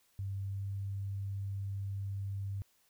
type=tone with pitch glide; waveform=sine; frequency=98 to 98.68 Hz; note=G2 to G2; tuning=0 to +12 cents; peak=-35 dBFS; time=0.19-2.62 s; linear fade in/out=0 ms; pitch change=+12 cents; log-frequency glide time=0.47-0.61 s; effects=white hiss -71 dBFS RMS until 2.89 s